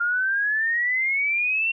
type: exponential sweep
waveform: sine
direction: up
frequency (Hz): 1396.9 to 2739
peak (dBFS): -20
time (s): 0-1.72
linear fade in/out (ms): 10
effects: none